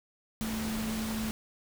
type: tone in noise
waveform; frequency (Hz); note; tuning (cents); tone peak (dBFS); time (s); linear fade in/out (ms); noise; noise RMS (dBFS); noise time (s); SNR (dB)
sine; 220; A3; 0; -32; 0.41-1.31; 0; pink; -38; 0.41-1.31; +3
effects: none